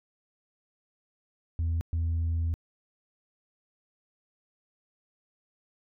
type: tone bursts at uneven times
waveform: sine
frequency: 82.7 Hz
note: E2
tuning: 6 cents sharp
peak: -23 dBFS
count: 2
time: 1.59-1.81 / 1.93-2.54 s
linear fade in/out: 0 ms
effects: tanh soft clip ceiling -24 dBFS